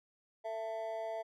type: tone with amplitude modulation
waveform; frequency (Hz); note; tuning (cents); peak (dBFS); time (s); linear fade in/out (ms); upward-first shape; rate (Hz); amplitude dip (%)
triangle; 666; E5; +18; -31; 0.44-1.23; 20; sine; 220; 85
effects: none